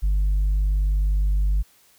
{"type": "tone with tanh clipping", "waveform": "sine", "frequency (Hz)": 49.66, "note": "G1", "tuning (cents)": 23, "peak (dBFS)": -18, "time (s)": [0.02, 1.63], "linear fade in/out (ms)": 20, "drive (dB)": 1, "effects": ["white hiss -57 dBFS RMS until 1.98 s"]}